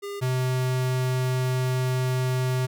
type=tone pair in turn; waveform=square; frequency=403.6 / 128.23 Hz; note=G#4 / C3; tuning=-49 / -35 cents; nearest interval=octave + minor sixth; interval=1986 cents; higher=first; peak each=-32 / -23 dBFS; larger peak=second; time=0.02-0.21 / 0.21-2.67 s; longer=second; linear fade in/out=20 ms; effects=none